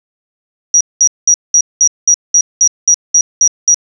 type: tone bursts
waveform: sine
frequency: 5770 Hz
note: F#8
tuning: 44 cents flat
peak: -4 dBFS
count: 12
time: 0.74-3.744 s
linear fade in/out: 2 ms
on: 67 ms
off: 200 ms
effects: none